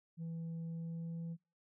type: tone with pitch glide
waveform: sine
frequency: 165.1 to 166.73 Hz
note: E3 to E3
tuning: +3 to +20 cents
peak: -37 dBFS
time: 0.17-1.37 s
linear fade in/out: 50 ms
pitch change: +17 cents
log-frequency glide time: 0.64-1.24 s
effects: noise-tail reverb RT60 0.3 s tail -26 dB re dry + tanh soft clip ceiling -39 dBFS